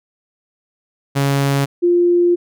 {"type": "tone pair in turn", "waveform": ["sawtooth", "sine"], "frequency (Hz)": [139.2, 349.6], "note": ["C#3", "F4"], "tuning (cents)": [8, 2], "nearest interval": "octave + major third", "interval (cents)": 1594, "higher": "second", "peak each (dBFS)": -10, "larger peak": "neither", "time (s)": [[1.15, 1.66], [1.82, 2.36]], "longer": "second", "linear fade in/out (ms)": 20, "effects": []}